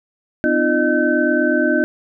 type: tone cluster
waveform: sine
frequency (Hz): 251.2 / 300.4 / 339.1 / 611 / 1532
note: B3 / D4 / E4 / D#5 / G6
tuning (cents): +30 / +39 / +49 / -32 / -40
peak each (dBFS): -20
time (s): 0.44-1.84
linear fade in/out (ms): 0
effects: none